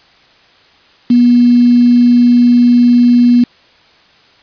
sine tone with quantisation, 242.2 Hz, B3, 34 cents flat, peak -4 dBFS, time 1.1-3.44 s, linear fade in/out 5 ms, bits 4, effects white hiss -46 dBFS RMS until 4.42 s + resampled to 11025 Hz

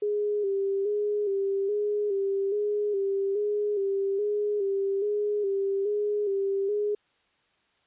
sine tone with vibrato, 404.1 Hz, G#4, 47 cents flat, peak -24 dBFS, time 0.02-6.95 s, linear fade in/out 5 ms, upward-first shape square, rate 1.2 Hz, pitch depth 48 cents each way, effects white hiss -68 dBFS RMS until 7.86 s + resampled to 8000 Hz

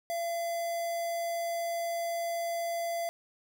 square tone with notch filter, 679 Hz, F5, 49 cents flat, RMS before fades -33 dBFS, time 0.1-3.09 s, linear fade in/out 0 ms, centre 2800 Hz, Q 1.3, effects none

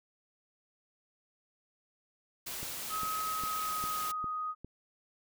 white noise, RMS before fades -40 dBFS, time 2.46-4.12 s, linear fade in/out 10 ms
click train, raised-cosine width 3 ms, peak -31 dBFS, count 6, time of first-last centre 2.63-4.646 s, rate 2.48 Hz
sine tone with pitch glide, 1273 to 1248.2 Hz, D#6 to D#6, +39 to +5 cents, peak -33 dBFS, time 2.89-4.55 s, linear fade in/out 50 ms, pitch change -34 cents, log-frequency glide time 3.27-4.27 s
effects none

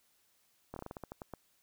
slowing click train, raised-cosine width 1 ms, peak -28 dBFS, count 11, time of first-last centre 0.74-1.337 s, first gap 23 ms, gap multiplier 1.2, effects white hiss -72 dBFS RMS until 1.62 s

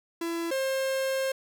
45% pulse tone pair in turn, 335.5 / 532.6 Hz, E4 / C5, +31 / +31 cents, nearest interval minor sixth, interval 800 cents, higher second, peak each -29 / -26 dBFS, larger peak second, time 0.21-0.51 / 0.51-1.32 s, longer second, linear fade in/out 5 ms, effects none

